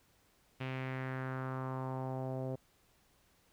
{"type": "tone with low-pass filter sweep", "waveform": "sawtooth", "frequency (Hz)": 130.81, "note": "C3", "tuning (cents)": 0, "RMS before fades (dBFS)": -39, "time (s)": [0.6, 2.56], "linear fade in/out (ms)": 10, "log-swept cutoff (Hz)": [2700, 560], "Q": 2.7, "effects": ["pink hiss -70 dBFS RMS until 3.52 s"]}